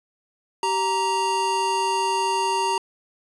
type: tone pair together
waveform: square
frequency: 386.4 / 932.3 Hz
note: G4 / A#5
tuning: -25 / 0 cents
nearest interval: octave + minor third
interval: 1525 cents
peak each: -28 / -22 dBFS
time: 0.63-2.78 s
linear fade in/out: 2 ms
effects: resampled to 24000 Hz